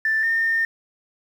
sine tone pair in turn, 1769 / 1817.7 Hz, A6 / A#6, +9 / -44 cents, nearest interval unison, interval 47 cents, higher second, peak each -17 dBFS, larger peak neither, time 0.05-0.23 / 0.23-0.65 s, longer second, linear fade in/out 2 ms, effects tanh soft clip ceiling -13 dBFS + 8-bit

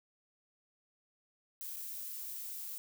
violet noise with dropouts, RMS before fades -43 dBFS, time 1.61-2.78 s, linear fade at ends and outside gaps 0 ms, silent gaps 1.762-1.767 s, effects none

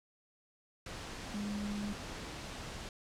sine tone in noise, 205.8 Hz, G#3, 16 cents flat, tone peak -36 dBFS, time 1.34-1.93 s, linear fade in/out 2 ms, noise pink, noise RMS -44 dBFS, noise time 0.86-2.89 s, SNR +5 dB, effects low-pass 7000 Hz 12 dB/octave

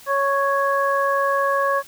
harmonic tone, 554.4 Hz, C#5, in tune, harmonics 1 / 2 / 3, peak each -21 / -20 / -25 dBFS, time 0.06-1.83 s, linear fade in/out 50 ms, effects white hiss -45 dBFS RMS until 1.87 s

